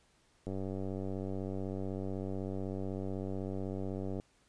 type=click train; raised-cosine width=2 ms; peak=-26 dBFS; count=359; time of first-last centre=0.47-4.199 s; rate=96 Hz; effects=pink hiss -69 dBFS RMS until 4.48 s + resampled to 22050 Hz